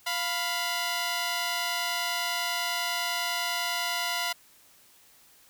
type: tone pair together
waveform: 10% pulse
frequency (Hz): 700 / 990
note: F5 / B5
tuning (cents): +4 / +4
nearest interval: tritone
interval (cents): 600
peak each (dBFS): -22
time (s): 0.06-4.33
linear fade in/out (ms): 10
effects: white hiss -58 dBFS RMS until 5.49 s